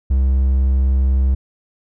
triangle tone, 66 Hz, C2, 16 cents sharp, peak -10 dBFS, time 0.1-1.35 s, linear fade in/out 10 ms, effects none

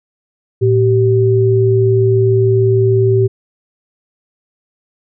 sine tone pair together, 113.3 / 386.1 Hz, A#2 / G4, -49 / -26 cents, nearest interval octave + major sixth, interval 2123 cents, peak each -11 dBFS, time 0.61-3.28 s, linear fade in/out 20 ms, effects none

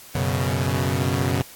sawtooth chord, F# suspended fourth, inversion none, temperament equal, 92.5 / 123.47 / 138.59 Hz, F#2 / B2 / C#3, 0 / 0 / 0 cents, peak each -21 dBFS, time 0.15-1.42 s, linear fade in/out 5 ms, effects white hiss -44 dBFS RMS until 1.55 s + AAC 64 kbps

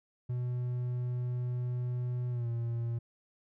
triangle tone with pitch glide, 123.47 to 117.15 Hz, B2 to A#2, 0 to +9 cents, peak -29 dBFS, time 0.29-2.99 s, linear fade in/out 10 ms, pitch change -91 cents, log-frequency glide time 2.3-2.48 s, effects none

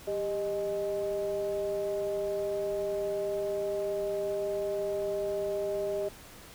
triangle ring-modulated tone, 110 Hz, A2, in tune, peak -24 dBFS, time 0.07-6.09 s, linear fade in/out 10 ms, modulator 508 Hz, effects pink hiss -50 dBFS RMS until 6.54 s

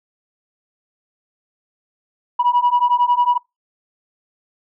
sine beating tone pair, 967 / 978 Hz, B5 / B5, -37 / -17 cents, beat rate 11 Hz, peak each -15 dBFS, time 2.39-3.38 s, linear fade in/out 10 ms, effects noise-tail reverb RT60 0.2 s tail -25 dB re dry + tanh soft clip ceiling -8 dBFS

